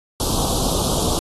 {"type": "band-stop noise", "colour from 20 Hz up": "pink", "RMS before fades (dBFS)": -21, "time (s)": [0.2, 1.19], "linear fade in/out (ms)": 0, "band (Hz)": [1200, 3200], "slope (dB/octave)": 48, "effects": ["AAC 32 kbps"]}